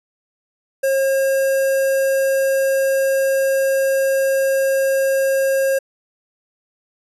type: tone with notch filter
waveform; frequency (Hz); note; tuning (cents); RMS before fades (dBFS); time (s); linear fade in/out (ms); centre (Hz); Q
square; 539; C#5; -49; -17; 0.83-5.79; 10; 3600; 0.77
effects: resampled to 32000 Hz